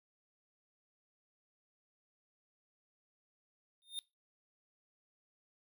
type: tone with exponential growth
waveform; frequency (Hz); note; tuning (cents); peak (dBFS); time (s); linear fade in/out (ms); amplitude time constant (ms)
square; 3645; A#7; -40; -35; 3.82-3.99; 0; 36
effects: noise-tail reverb RT60 0.2 s tail -19 dB re dry